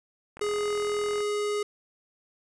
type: click train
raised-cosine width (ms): 0.5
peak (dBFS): -27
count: 36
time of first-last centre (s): 0.37-1.205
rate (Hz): 41.9
type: tone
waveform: square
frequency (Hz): 415.3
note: G#4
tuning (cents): 0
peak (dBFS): -27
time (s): 0.41-1.63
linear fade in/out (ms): 5
effects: resampled to 24000 Hz + 8-bit